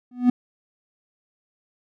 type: tone with exponential growth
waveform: triangle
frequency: 246.9 Hz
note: B3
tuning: in tune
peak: -8 dBFS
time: 0.11-0.3 s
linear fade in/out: 5 ms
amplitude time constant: 41 ms
effects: none